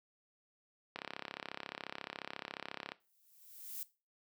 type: click train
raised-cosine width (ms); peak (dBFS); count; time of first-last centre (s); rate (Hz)
0.3; -24; 68; 0.96-2.919; 34.2
type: noise with exponential growth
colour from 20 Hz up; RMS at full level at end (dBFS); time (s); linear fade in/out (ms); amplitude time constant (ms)
violet; -41; 3-3.83; 2; 180
effects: noise-tail reverb RT60 0.3 s tail -18 dB re dry + high-pass 200 Hz 12 dB/octave